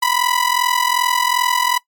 sawtooth ring-modulated tone, 987.8 Hz, B5, in tune, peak -8 dBFS, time 0.02-1.78 s, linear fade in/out 5 ms, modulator 21.3 Hz, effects noise-tail reverb RT60 0.1 s tail -20 dB re dry + MP3 96 kbps

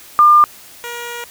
sine / 10% pulse tone pair in turn, 1200 / 476.2 Hz, D6 / A#4, +37 / +37 cents, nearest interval octave + major third, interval 1600 cents, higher first, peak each -5 / -17 dBFS, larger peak first, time 0.19-0.44 / 0.84-1.24 s, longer second, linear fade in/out 0 ms, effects white hiss -40 dBFS RMS until 1.3 s

